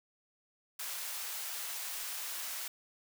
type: high-pass noise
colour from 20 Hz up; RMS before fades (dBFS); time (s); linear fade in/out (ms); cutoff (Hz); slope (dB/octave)
white; -40; 0.79-2.68; 5; 750; 12
effects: none